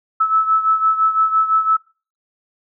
sine beating tone pair, 1304 / 1309.9 Hz, E6 / E6, -19 / -11 cents, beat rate 5.9 Hz, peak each -14 / -19 dBFS, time 0.2-1.77 s, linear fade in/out 10 ms, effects noise-tail reverb RT60 0.4 s tail -24 dB re dry

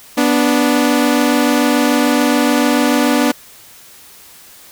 sawtooth tone pair together, 245.5 / 292.4 Hz, B3 / D4, -10 / -7 cents, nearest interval minor third, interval 303 cents, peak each -10 dBFS, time 0.17-3.32 s, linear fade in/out 10 ms, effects white hiss -41 dBFS RMS until 4.71 s

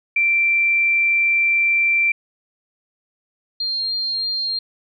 sine tone pair in turn, 2351 / 4201 Hz, D7 / C8, +1 / +6 cents, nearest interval minor seventh, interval 1005 cents, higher second, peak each -14 / -20 dBFS, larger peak first, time 0.16-2.12 / 3.6-4.59 s, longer first, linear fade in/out 5 ms, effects none

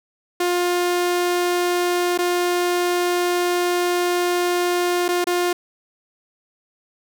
sawtooth tone with dropouts, 353.8 Hz, F4, 23 cents sharp, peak -14 dBFS, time 0.4-5.53 s, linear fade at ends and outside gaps 5 ms, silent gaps 2.177-2.187 / 5.082-5.087 / 5.243-5.269 s, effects none

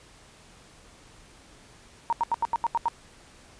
sine tone bursts, 931 Hz, A#5, 2 cents flat, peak -21 dBFS, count 8, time 2.1-2.883 s, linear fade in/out 0 ms, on 27 ms, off 81 ms, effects pink hiss -53 dBFS RMS until 3.59 s + resampled to 22050 Hz

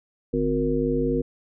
harmonic tone with a mistuned harmonic, 51.91 Hz, G#1, in tune, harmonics 1 / 3 / 5 / 7 / 9, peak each -30 / -30 / -25 / -28 / -25 dBFS, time 0.33-1.22 s, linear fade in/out 10 ms, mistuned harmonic 3, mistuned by -23 cents, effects none

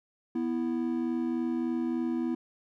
triangle tone pair together, 246.6 / 330 Hz, B3 / E4, -2 / +2 cents, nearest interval perfect fourth, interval 504 cents, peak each -28 / -29 dBFS, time 0.35-2.35 s, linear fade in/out 5 ms, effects none

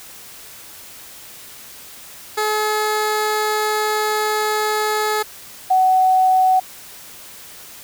15% pulse / sine tone pair in turn, 427 / 748.8 Hz, G#4 / F#5, +48 / +20 cents, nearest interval minor seventh, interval 972 cents, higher second, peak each -11 dBFS, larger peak neither, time 2.37-5.23 / 5.7-6.6 s, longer first, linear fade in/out 10 ms, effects white hiss -39 dBFS RMS until 7.83 s

